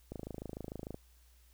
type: click train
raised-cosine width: 2 ms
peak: -28 dBFS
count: 23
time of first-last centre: 0.12-0.944 s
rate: 26.7 Hz
effects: added 60 Hz sine -61 dBFS peak until 1.53 s + white hiss -69 dBFS RMS until 1.53 s